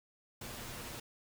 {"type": "noise with comb filter", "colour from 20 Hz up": "pink", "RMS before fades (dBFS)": -45, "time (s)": [0.41, 1], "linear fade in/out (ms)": 5, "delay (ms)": 8.5, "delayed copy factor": 0.55, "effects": []}